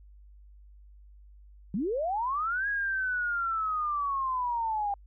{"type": "linear two-way sweep", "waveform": "sine", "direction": "up then down", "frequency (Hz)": [168.5, 1661.2, 794], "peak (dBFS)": -27, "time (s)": [1.74, 4.94], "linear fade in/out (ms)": 2, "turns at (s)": 2.68, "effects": ["added 50 Hz sine -50 dBFS peak until 5.06 s"]}